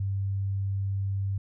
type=tone; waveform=sine; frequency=98 Hz; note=G2; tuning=in tune; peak=-26 dBFS; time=0-1.38 s; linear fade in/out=5 ms; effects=none